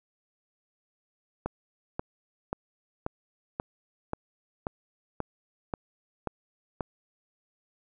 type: click train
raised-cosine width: 1 ms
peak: -16 dBFS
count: 11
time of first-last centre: 1.46-6.808 s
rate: 1.87 Hz
effects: none